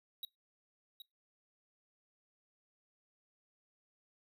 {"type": "tone with echo", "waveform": "square", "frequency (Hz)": 3831, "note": "A#7", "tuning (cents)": 47, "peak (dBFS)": -40, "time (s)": [0.23, 0.25], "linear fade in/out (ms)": 2, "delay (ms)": 770, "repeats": 1, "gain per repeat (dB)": -9, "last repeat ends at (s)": 1.02, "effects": ["noise-tail reverb RT60 0.2 s tail -23 dB re dry"]}